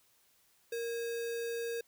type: tone with sample-and-hold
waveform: sine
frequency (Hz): 466.2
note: A#4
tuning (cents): 0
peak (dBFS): -34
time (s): 0.72-1.81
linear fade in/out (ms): 5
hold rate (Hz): 2100
effects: white hiss -69 dBFS RMS until 1.87 s